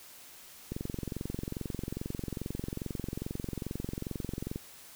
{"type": "click train", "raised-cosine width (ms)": 3, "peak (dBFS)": -22, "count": 87, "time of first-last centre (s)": [0.72, 4.559], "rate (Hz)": 22.4, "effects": ["white hiss -52 dBFS RMS until 4.95 s"]}